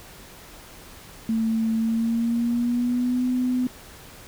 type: tone with pitch glide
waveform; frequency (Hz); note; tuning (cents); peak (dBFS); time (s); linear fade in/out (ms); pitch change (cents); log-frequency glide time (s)
sine; 223.9 to 251.3; A3 to B3; +30 to +30; -20; 1.29-3.67; 2; +200; 1.78-3.25
effects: pink hiss -45 dBFS RMS until 4.27 s